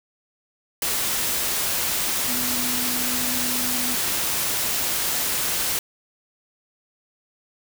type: tone in noise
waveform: sine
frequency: 248.2 Hz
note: B3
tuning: 9 cents sharp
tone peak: -31 dBFS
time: 2.28-3.95 s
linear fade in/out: 2 ms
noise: white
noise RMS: -24 dBFS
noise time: 0.82-5.79 s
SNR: -10 dB
effects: none